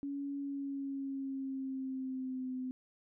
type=tone with pitch glide; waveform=sine; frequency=280.9 to 256.1 Hz; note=C#4 to C4; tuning=+23 to -37 cents; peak=-36 dBFS; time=0.03-2.71 s; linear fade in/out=0 ms; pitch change=-160 cents; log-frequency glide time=0.39-2.54 s; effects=none